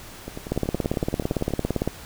two click trains, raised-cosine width 2 ms, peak -19 / -9 dBFS, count 14 / 25, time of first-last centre 0.28-1.506 / 0.52-1.876 s, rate 10.6 / 17.7 Hz, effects pink hiss -42 dBFS RMS until 2.05 s

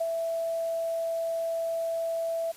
sine tone with ADSR envelope, 662 Hz, E5, 7 cents sharp, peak -24 dBFS, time 0-2.52 s, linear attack 10 ms, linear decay 36 ms, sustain -3 dB, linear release 11 ms, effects white hiss -50 dBFS RMS until 2.56 s + resampled to 32000 Hz

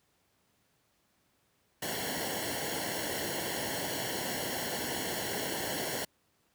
pink noise with comb filter, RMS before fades -35 dBFS, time 1.82-6.05 s, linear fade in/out 5 ms, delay 0.81 ms, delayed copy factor -0.8, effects pink hiss -72 dBFS RMS until 6.54 s + high-pass 80 Hz 12 dB/octave

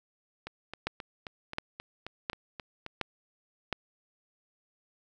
two click trains, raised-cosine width 0.3 ms, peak -14 / -23 dBFS, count 5 / 10, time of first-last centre 0.87-3.727 / 0.47-2.864 s, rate 1.4 / 3.76 Hz, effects none

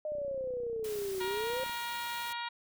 sine exponential two-way sweep, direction down then up, 616 to 370 to 531 Hz, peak -33 dBFS, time 0.05-1.64 s, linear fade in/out 2 ms, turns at 1.23 s
click train, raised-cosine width 2 ms, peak -38 dBFS, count 50, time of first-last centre 0.12-1.696 s, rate 31.1 Hz
white noise, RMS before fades -46 dBFS, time 0.84-2.33 s, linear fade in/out 5 ms
harmonic tone, 472.9 Hz, A#4, 25 cents sharp, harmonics 2 / 3 / 4 / 5 / 6 / 7 / 8 / 9, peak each -38 / -44 / -44 / -46 / -48 / -47 / -47 / -50 dBFS, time 1.2-2.49 s, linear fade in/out 10 ms
effects none

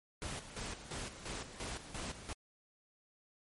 pink noise with tremolo, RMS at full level -42 dBFS, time 0.22-2.33 s, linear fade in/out 0 ms, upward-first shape square, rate 2.9 Hz, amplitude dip 65%, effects MP3 48 kbps

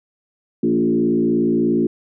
sine tone with frequency modulation, 290 Hz, D4, 22 cents flat, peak -14 dBFS, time 0.63-1.87 s, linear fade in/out 5 ms, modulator 56.8 Hz, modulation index 1.6, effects none

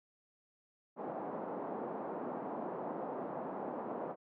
white band-pass noise, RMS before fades -41 dBFS, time 0.96-4.16 s, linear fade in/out 50 ms, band 190 to 870 Hz, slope 24 dB/octave, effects none

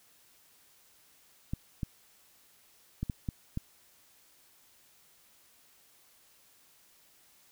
clicks, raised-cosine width 5 ms, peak -20 dBFS, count 6, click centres 1.535 / 1.832 / 3.03 / 3.098 / 3.288 / 3.574 s, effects white hiss -63 dBFS RMS until 7.51 s

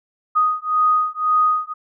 sine beating tone pair, 1244 / 1245.9 Hz, D#6 / D#6, -1 / +2 cents, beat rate 1.9 Hz, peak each -18 dBFS, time 0.35-1.74 s, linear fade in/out 20 ms, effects none

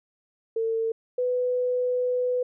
sine tone pair in turn, 450.9 / 497.9 Hz, A4 / B4, +42 / +14 cents, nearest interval major second, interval 172 cents, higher second, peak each -23 / -22 dBFS, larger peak second, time 0.56-0.92 / 1.18-2.43 s, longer second, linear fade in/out 5 ms, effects none

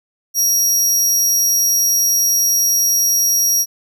sawtooth tone, 5670 Hz, F8, 25 cents sharp, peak -10 dBFS, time 0.34-3.66 s, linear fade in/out 50 ms, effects none

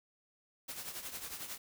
white noise with tremolo, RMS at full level -41 dBFS, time 0.68-1.58 s, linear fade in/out 10 ms, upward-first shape triangle, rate 11 Hz, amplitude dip 70%, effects none

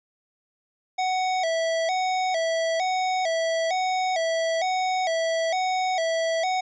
square tone with vibrato, 698.5 Hz, F5, in tune, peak -23 dBFS, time 0.98-6.61 s, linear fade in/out 10 ms, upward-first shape square, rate 1.1 Hz, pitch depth 110 cents each way, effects resampled to 16000 Hz

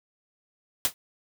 white noise with exponential decay, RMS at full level -19 dBFS, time 0.85-0.94 s, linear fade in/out 0 ms, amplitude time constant 18 ms, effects none

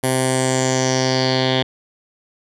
10% pulse tone with low-pass filter sweep, 130 Hz, C3, 11 cents flat, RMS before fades -18 dBFS, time 0.03-1.63 s, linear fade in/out 10 ms, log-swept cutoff 11000 to 3500 Hz, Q 4.9, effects none

